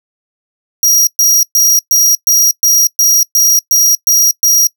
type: tone bursts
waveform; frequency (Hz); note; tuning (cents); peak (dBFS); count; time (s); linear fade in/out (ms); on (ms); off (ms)
sawtooth; 5710; F8; +37; -4; 11; 0.83-4.67; 2; 240; 120
effects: noise-tail reverb RT60 0.1 s tail -22 dB re dry